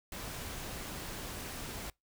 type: noise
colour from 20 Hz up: pink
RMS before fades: -42 dBFS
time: 0.12-1.9 s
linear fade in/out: 2 ms
effects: noise-tail reverb RT60 0.2 s tail -26 dB re dry